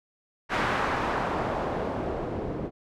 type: noise with low-pass filter sweep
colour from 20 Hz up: white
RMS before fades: -29 dBFS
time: 0.49-2.71 s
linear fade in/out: 50 ms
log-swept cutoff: 1600 to 380 Hz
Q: 1.1
effects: none